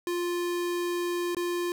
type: tone with dropouts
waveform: square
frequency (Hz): 350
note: F4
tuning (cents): +4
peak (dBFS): -28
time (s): 0.07-1.72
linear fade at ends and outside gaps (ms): 1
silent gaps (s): 1.348-1.368
effects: none